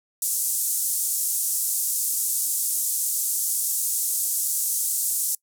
pink band-pass noise, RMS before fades -25 dBFS, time 0.22-5.35 s, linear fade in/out 2 ms, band 7500 to 14000 Hz, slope 24 dB/octave, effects noise-tail reverb RT60 0.1 s tail -25 dB re dry

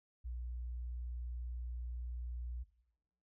sine tone, 60.4 Hz, B1, 38 cents flat, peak -39 dBFS, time 0.24-2.64 s, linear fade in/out 20 ms, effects noise-tail reverb RT60 0.8 s tail -17 dB re dry + tanh soft clip ceiling -35 dBFS

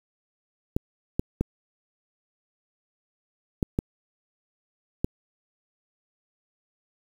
clicks, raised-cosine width 3 ms, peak -10 dBFS, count 6, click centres 0.765 / 1.195 / 1.41 / 3.628 / 3.789 / 5.045 s, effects 7-bit

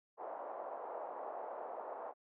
pink band-pass noise, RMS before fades -45 dBFS, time 0.17-2.14 s, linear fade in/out 50 ms, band 540 to 910 Hz, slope 24 dB/octave, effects none

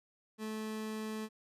30% pulse tone, 217.3 Hz, A3, 21 cents flat, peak -35 dBFS, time 0.38-1.29 s, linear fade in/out 50 ms, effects resampled to 32000 Hz

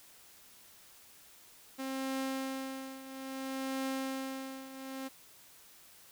sawtooth tone with tremolo, 266.2 Hz, C4, 30 cents sharp, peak -29 dBFS, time 1.78-5.09 s, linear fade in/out 20 ms, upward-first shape triangle, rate 0.6 Hz, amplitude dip 80%, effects white hiss -58 dBFS RMS until 6.11 s

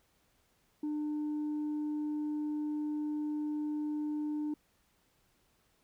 sine tone, 300 Hz, D4, 37 cents sharp, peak -30 dBFS, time 0.83-4.54 s, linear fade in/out 5 ms, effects tanh soft clip ceiling -31 dBFS + pink hiss -72 dBFS RMS until 5.83 s

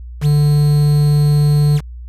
triangle tone with quantisation, 147.3 Hz, D3, 6 cents sharp, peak -7 dBFS, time 0.21-1.81 s, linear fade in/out 50 ms, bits 5, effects added 60 Hz sine -28 dBFS peak until 2.08 s + resampled to 32000 Hz

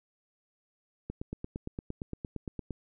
click train, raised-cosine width 3 ms, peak -23 dBFS, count 15, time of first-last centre 1.1-2.707 s, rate 8.71 Hz, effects none

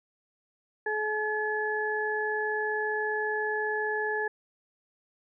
harmonic tone, 427.4 Hz, G#4, 50 cents sharp, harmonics 1 / 2 / 4, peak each -31 / -34 / -30 dBFS, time 0.86-4.28 s, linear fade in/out 5 ms, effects none

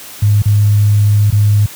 sine tone with dropouts, 103.83 Hz, G#2, in tune, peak -6 dBFS, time 0.22-1.66 s, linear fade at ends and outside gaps 5 ms, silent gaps 0.42-0.456 / 1.303-1.324 s, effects white hiss -32 dBFS RMS until 1.75 s + high-pass 60 Hz 12 dB/octave

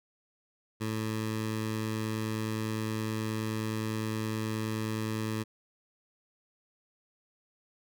15% pulse tone with notch filter, 109.6 Hz, A2, 6 cents flat, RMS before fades -33 dBFS, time 0.8-5.44 s, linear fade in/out 20 ms, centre 670 Hz, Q 1.7, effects none

